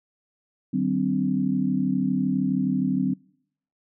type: tone cluster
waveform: sine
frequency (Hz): 152 / 191.1 / 258.1 / 290.6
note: D#3 / G3 / C4 / D4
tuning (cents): -40 / -44 / -23 / -18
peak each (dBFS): -31 / -25 / -24 / -31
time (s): 0.73-3.14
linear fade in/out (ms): 10
effects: noise-tail reverb RT60 0.7 s tail -25 dB re dry